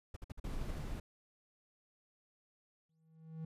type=noise bursts; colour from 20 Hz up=brown; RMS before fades=-44 dBFS; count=9; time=0.14-0.789 s; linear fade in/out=5 ms; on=25 ms; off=53 ms
type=noise; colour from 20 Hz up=brown; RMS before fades=-41 dBFS; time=0.44-1 s; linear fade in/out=5 ms
type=tone with exponential growth; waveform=triangle; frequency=160.3 Hz; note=E3; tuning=48 cents flat; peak=-37 dBFS; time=2.89-3.45 s; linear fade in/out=5 ms; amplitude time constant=120 ms
effects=resampled to 32000 Hz